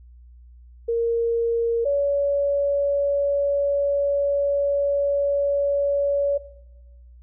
sine tone pair in turn, 464.4 / 566 Hz, A#4 / C#5, -7 / +36 cents, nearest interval minor third, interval 343 cents, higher second, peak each -19 / -18 dBFS, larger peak second, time 0.88-1.85 / 1.85-6.38 s, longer second, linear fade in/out 10 ms, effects noise-tail reverb RT60 1.0 s tail -18 dB re dry + added 60 Hz sine -44 dBFS peak until 7.22 s

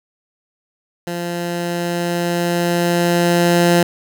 15% pulse tone with level ramp, 173.1 Hz, F3, 15 cents flat, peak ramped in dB -16 to -4 dBFS, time 1.07-3.83 s, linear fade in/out 2 ms, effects none

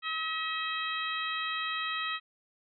harmonic tone, 640 Hz, D#5, 49 cents sharp, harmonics 2 / 3 / 4 / 5 / 6, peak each -35 / -37 / -38 / -39 / -40 dBFS, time 0.02-2.2 s, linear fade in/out 50 ms, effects none

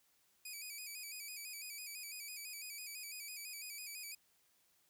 10% pulse tone with vibrato, 2389 Hz, D7, 29 cents sharp, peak -37 dBFS, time 0.45-4.15 s, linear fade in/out 5 ms, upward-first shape square, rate 6 Hz, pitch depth 67 cents each way, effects white hiss -74 dBFS RMS until 4.89 s

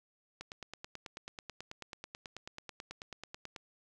click train, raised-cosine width 0.2 ms, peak -26 dBFS, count 30, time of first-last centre 0.41-3.562 s, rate 9.2 Hz, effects none

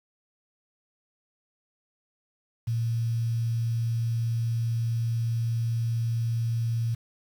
sine tone with quantisation, 115.6 Hz, A#2, 14 cents flat, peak -24 dBFS, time 2.67-6.95 s, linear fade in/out 10 ms, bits 8, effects none

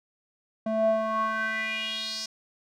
square tone with band-pass filter sweep, 220 Hz, A3, in tune, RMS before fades -28 dBFS, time 0.66-2.26 s, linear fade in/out 5 ms, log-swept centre 480 to 5400 Hz, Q 4.9, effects none

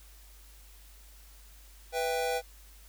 square chord, E minor, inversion second, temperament just, 494.4 / 659.3 / 791.1 Hz, B4 / E5 / G5, +2 / 0 / +16 cents, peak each -32 / -37 / -34 dBFS, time 1.92-2.42 s, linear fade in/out 50 ms, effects added 50 Hz sine -52 dBFS peak until 2.88 s + white hiss -58 dBFS RMS until 2.88 s

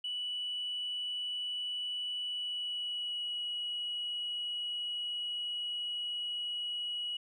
sine tone with pitch glide, 2956 to 2917 Hz, F#7 to F#7, -2 to -25 cents, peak -33 dBFS, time 0.04-7.17 s, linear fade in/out 5 ms, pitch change -23 cents, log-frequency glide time 2.24-3.43 s, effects tanh soft clip ceiling -30 dBFS

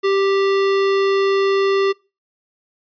square tone, 392.1 Hz, G4, in tune, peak -15 dBFS, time 0.03-1.93 s, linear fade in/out 20 ms, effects noise-tail reverb RT60 0.3 s tail -25 dB re dry + resampled to 11025 Hz

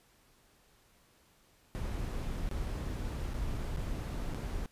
brown noise with dropouts, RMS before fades -36 dBFS, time 1.75-4.66 s, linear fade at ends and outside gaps 0 ms, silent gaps 2.49-2.513 / 3.336-3.341 / 3.762-3.771 / 4.338-4.346 s, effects pink hiss -66 dBFS RMS until 4.71 s + resampled to 32000 Hz

